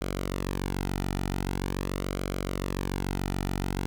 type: tone with flanger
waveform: sawtooth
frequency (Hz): 46.95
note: F#1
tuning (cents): +26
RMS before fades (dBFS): -31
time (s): 0.01-3.86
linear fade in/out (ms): 0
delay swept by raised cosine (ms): 1.1 to 1.86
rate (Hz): 0.44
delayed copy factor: -0.65
effects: none